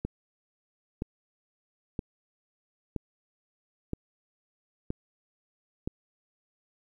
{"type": "click train", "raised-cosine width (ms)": 3, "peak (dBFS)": -18, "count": 7, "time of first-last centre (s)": [0.05, 5.875], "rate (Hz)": 1.03, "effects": ["10-bit"]}